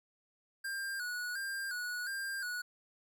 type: tone with vibrato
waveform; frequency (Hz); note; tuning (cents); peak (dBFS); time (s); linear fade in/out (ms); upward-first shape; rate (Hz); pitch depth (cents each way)
square; 1528; G6; -45; -37; 0.64-2.62; 10; square; 1.4; 74
effects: 13-bit